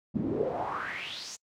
brown noise with band-pass filter sweep, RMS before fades -33 dBFS, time 0.14-1.37 s, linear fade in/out 20 ms, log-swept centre 200 to 7000 Hz, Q 5.1, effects noise-tail reverb RT60 0.1 s tail -26 dB re dry + high-pass 80 Hz 12 dB/octave

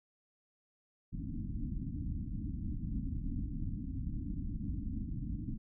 pink low-pass noise, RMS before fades -38 dBFS, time 1.12-5.58 s, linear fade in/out 20 ms, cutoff 300 Hz, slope 96 dB/octave, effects none

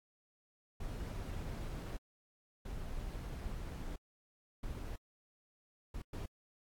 brown noise bursts at uneven times, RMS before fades -42 dBFS, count 5, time 0.8-1.97 / 2.65-3.96 / 4.63-4.96 / 5.94-6.02 / 6.13-6.26 s, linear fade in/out 5 ms, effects AAC 64 kbps

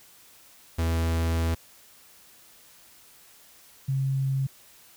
45% pulse / sine tone pair in turn, 82.41 / 134.85 Hz, E2 / C#3, 0 / -47 cents, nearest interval major sixth, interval 853 cents, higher second, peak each -23 dBFS, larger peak neither, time 0.78-1.55 / 3.88-4.47 s, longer first, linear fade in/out 10 ms, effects white hiss -54 dBFS RMS until 4.96 s

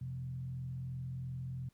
sine tone with frequency modulation, 128.6 Hz, C3, 30 cents flat, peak -38 dBFS, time 0.01-1.69 s, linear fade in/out 5 ms, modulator 42.9 Hz, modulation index 0.53, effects pink hiss -75 dBFS RMS until 1.73 s

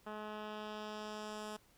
10% pulse tone with low-pass filter sweep, 212.7 Hz, G#3, 42 cents sharp, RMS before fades -45 dBFS, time 0.06-1.57 s, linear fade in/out 10 ms, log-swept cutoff 1900 to 9900 Hz, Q 1.1, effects pink hiss -68 dBFS RMS until 1.77 s

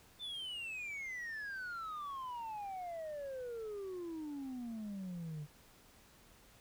sine exponential sweep, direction down, 3584 to 144.5 Hz, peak -38 dBFS, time 0.19-5.47 s, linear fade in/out 50 ms, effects tanh soft clip ceiling -40 dBFS + pink hiss -63 dBFS RMS until 6.6 s

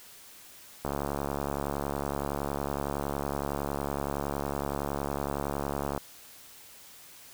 click train, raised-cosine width 1 ms, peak -17 dBFS, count 364, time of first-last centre 0.85-5.977 s, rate 70.8 Hz, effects white hiss -51 dBFS RMS until 7.33 s

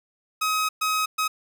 sawtooth tone bursts at uneven times, 1268 Hz, D#6, 32 cents sharp, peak -18 dBFS, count 3, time 0.41-0.69 / 0.81-1.06 / 1.18-1.28 s, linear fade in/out 10 ms, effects none

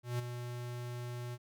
square tone with ADSR envelope, 121.7 Hz, B2, 25 cents flat, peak -32 dBFS, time 0.03-1.38 s, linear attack 160 ms, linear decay 14 ms, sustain -8 dB, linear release 45 ms, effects none

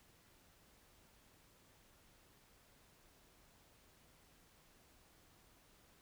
silence, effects pink hiss -68 dBFS RMS until 6.01 s

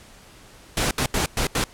pink noise bursts at uneven times, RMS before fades -22 dBFS, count 5, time 0.77-0.91 / 0.98-1.06 / 1.14-1.26 / 1.37-1.47 / 1.55-1.64 s, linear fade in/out 2 ms, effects pink hiss -48 dBFS RMS until 1.73 s + low-pass 11000 Hz 12 dB/octave

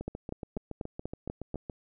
two click trains, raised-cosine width 2 ms, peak -21 / -24 dBFS, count 7 / 13, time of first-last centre 0.08-1.543 / 0.01-1.698 s, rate 4.1 / 7.11 Hz, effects none

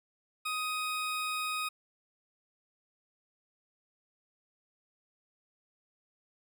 20% pulse tone, 1252 Hz, D#6, 10 cents sharp, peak -27 dBFS, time 0.45-1.69 s, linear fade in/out 10 ms, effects none

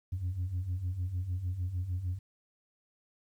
sine beating tone pair, 86 / 92.6 Hz, F2 / F#2, -26 / +2 cents, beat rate 6.6 Hz, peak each -36 / -31 dBFS, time 0.12-2.19 s, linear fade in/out 10 ms, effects tanh soft clip ceiling -28 dBFS + 11-bit

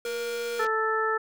square tone, 473.8 Hz, A#4, 28 cents sharp, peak -30 dBFS, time 0.05-0.65 s, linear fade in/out 2 ms
click train, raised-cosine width 0.2 ms, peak -26 dBFS, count 140, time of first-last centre 0.06-0.667 s, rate 229 Hz
harmonic tone, 440 Hz, A4, in tune, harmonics 1 / 2 / 3 / 4, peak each -28 / -33 / -27 / -30 dBFS, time 0.59-1.18 s, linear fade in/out 10 ms
effects none

